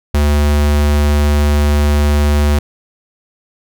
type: tone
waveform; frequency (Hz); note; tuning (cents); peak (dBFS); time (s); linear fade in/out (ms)
square; 73.42; D2; 0; -10; 0.14-2.59; 5
effects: none